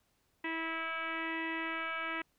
sine tone with frequency modulation, 326.5 Hz, E4, 17 cents flat, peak -34 dBFS, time 0.44-2.22 s, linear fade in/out 5 ms, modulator 326 Hz, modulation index 7.2, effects pink hiss -75 dBFS RMS until 2.38 s

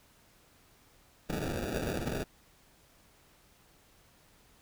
violet noise with sample-and-hold, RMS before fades -34 dBFS, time 1.29-2.24 s, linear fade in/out 10 ms, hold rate 1050 Hz, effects pink hiss -63 dBFS RMS until 4.61 s

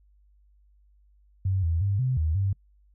sine tone with pitch steps, 95.2 / 82.6 / 99.4 / 128.9 / 78.5 / 97.8 Hz, F#2 / E2 / G2 / C3 / D#2 / G2, +50 / +4 / +25 / -26 / +16 / -4 cents, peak -22 dBFS, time 1.45-2.53 s, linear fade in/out 5 ms, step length 180 ms, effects noise-tail reverb RT60 0.1 s tail -26 dB re dry + added 50 Hz sine -57 dBFS peak until 2.94 s

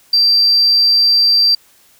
sine tone, 4699 Hz, D8, in tune, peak -7 dBFS, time 0.13-1.55 s, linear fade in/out 5 ms, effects tanh soft clip ceiling -4 dBFS + white hiss -50 dBFS RMS until 1.99 s

